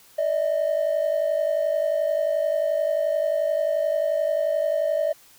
triangle ring-modulated tone, 613 Hz, D#5, 26 cents flat, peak -14 dBFS, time 0.18-5.13 s, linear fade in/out 10 ms, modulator 25.7 Hz, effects tanh soft clip ceiling -15 dBFS + white hiss -53 dBFS RMS until 5.38 s

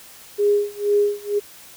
sine tone with tremolo, 410.9 Hz, G#4, 18 cents flat, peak -13 dBFS, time 0.38-1.4 s, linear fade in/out 20 ms, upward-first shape sine, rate 2.1 Hz, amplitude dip 95%, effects white hiss -44 dBFS RMS until 1.76 s

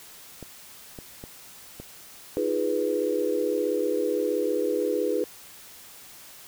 clicks, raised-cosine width 2 ms, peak -25 dBFS, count 4, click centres 0.427 / 0.988 / 1.239 / 1.8 s
sine chord, F half-diminished seventh, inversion third, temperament equal with one note detuned, 313.7 / 349.2 / 415.3 / 493.9 Hz, Eb4 / F4 / Ab4 / Cb5, +14 / 0 / 0 / 0 cents, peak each -30 / -32 / -27 / -27 dBFS, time 2.37-5.24 s, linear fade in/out 0 ms
effects white hiss -47 dBFS RMS until 6.47 s

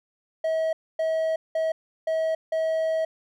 triangle tone bursts at uneven times, 642 Hz, E5, 46 cents flat, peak -20 dBFS, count 5, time 0.44-0.73 / 0.99-1.36 / 1.55-1.72 / 2.07-2.35 / 2.52-3.05 s, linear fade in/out 5 ms, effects none

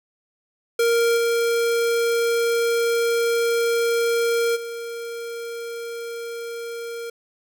square tone with level steps, 466.2 Hz, A#4, in tune, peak -17 / -19 / -30 dBFS, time 0.79-7.1 s, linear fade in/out 5 ms, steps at 1.16 / 4.55 s, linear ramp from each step 20 ms, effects none

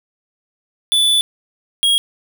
square tone pair in turn, 3476 / 3285 Hz, A7 / G#7, -22 / -20 cents, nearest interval minor second, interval 98 cents, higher first, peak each -12 dBFS, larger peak neither, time 0.92-1.21 / 1.83-1.98 s, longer first, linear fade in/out 0 ms, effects none

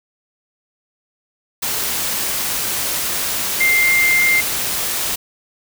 sine tone in noise, 2101 Hz, C7, 7 cents sharp, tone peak -12 dBFS, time 3.6-4.41 s, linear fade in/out 10 ms, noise white, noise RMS -21 dBFS, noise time 1.62-5.16 s, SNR +6 dB, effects none

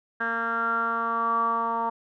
10% pulse tone with low-pass filter sweep, 230 Hz, A#3, 23 cents flat, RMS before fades -26 dBFS, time 0.2-1.9 s, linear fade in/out 10 ms, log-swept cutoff 1600 to 1000 Hz, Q 9.6, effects none

